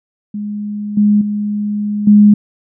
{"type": "tone with level steps", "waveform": "sine", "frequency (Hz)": 207.7, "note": "G#3", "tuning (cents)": 0, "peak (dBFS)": [-19, -7, -15, -3], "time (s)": [0.34, 2.34], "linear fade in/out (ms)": 5, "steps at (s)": [0.97, 1.21, 2.07], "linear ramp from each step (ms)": 5, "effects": []}